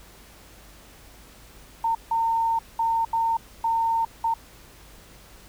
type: tone bursts at uneven times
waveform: sine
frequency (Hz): 911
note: A#5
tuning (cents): -40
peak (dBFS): -20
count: 6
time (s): 1.84-1.95 / 2.11-2.59 / 2.79-3.05 / 3.13-3.37 / 3.64-4.05 / 4.24-4.34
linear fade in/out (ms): 5
effects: added 50 Hz sine -52 dBFS peak until 5.48 s + pink hiss -50 dBFS RMS until 5.48 s